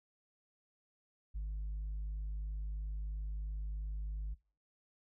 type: tone with tanh clipping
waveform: sine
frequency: 51.5 Hz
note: G#1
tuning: 14 cents flat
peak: -37 dBFS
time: 1.34-4.35 s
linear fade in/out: 20 ms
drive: 1 dB
effects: noise-tail reverb RT60 0.4 s tail -25 dB re dry